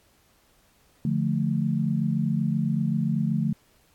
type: chord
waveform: sine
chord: D minor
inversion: none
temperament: equal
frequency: 146.83 / 174.61 / 220 Hz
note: D3 / F3 / A3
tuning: 0 / 0 / 0 cents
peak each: -26 / -27 / -26 dBFS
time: 1.05-3.53 s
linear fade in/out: 2 ms
effects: pink hiss -62 dBFS RMS until 3.94 s + AAC 64 kbps